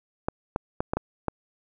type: clicks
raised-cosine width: 1 ms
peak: -11 dBFS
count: 6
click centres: 0.285 / 0.561 / 0.805 / 0.935 / 0.97 / 1.283 s
effects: none